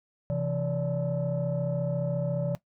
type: tone cluster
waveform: sine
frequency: 131.6 / 165.9 / 577 Hz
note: C3 / E3 / D5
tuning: +10 / +11 / -31 cents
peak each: -29 dBFS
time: 0.3-2.55 s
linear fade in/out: 0 ms
effects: noise-tail reverb RT60 0.1 s tail -18 dB re dry + tanh soft clip ceiling -21 dBFS